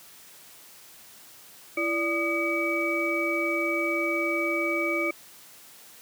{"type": "tone cluster", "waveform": "sine", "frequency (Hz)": [335.5, 584, 1231, 2281], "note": ["E4", "D5", "D#6", "C#7"], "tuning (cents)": [31, -10, -19, 49], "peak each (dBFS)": [-29, -31, -34, -27], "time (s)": [1.77, 5.11], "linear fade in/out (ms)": 5, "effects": ["white hiss -50 dBFS RMS until 6.01 s", "high-pass 100 Hz 12 dB/octave"]}